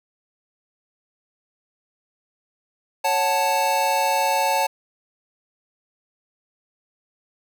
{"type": "chord", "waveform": "square", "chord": "F# minor", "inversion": "second", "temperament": "equal", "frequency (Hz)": [554.4, 740, 880], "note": ["C#5", "F#5", "A5"], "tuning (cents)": [0, 0, 0], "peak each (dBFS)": [-26, -26, -21], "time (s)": [3.04, 4.67], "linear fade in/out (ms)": 10, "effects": []}